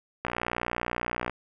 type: click train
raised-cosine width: 0.5 ms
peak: -14 dBFS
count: 64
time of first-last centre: 0.25-1.297 s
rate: 60.2 Hz
effects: none